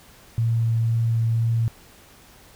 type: tone with vibrato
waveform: sine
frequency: 114.6 Hz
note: A#2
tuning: 29 cents flat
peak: -18 dBFS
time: 0.38-1.68 s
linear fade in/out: 0 ms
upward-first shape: triangle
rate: 2 Hz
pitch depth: 10 cents each way
effects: pink hiss -50 dBFS RMS until 2.55 s